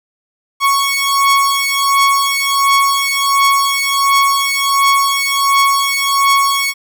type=beating tone pair; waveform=sawtooth; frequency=1107 / 1108.4 Hz; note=C#6 / C#6; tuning=-3 / -1 cents; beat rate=1.4 Hz; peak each=-10 dBFS; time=0.6-6.74 s; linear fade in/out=50 ms; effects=none